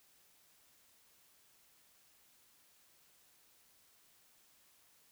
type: silence
effects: white hiss -68 dBFS RMS until 5.11 s